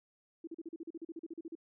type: tone bursts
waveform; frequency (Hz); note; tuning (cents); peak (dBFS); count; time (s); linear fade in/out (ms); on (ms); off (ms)
sine; 329.6; E4; 0; -40; 16; 0.44-1.553; 5; 33; 39
effects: none